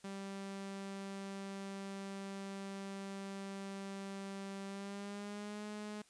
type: tone with pitch glide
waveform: sawtooth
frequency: 196 to 210.1 Hz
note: G3 to G#3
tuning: 0 to +20 cents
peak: -39 dBFS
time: 0.04-6.02 s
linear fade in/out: 5 ms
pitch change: +120 cents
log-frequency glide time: 4.66-5.65 s
effects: white hiss -67 dBFS RMS until 6.09 s + resampled to 22050 Hz